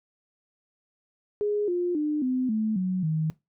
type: tone with pitch steps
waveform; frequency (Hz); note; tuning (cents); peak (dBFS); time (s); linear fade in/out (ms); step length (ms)
sine; 415.3 / 353.3 / 300.5 / 255.6 / 217.5 / 185 / 157.37; G#4 / F4 / D4 / C4 / A3 / F#3 / D#3; 0 / +20 / +40 / -40 / -20 / 0 / +20; -23; 1.41-3.3; 0; 270
effects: noise-tail reverb RT60 0.2 s tail -20 dB re dry